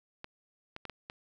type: clicks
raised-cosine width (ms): 0.3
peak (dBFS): -25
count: 5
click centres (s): 0.244 / 0.764 / 0.853 / 0.897 / 1.099
effects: none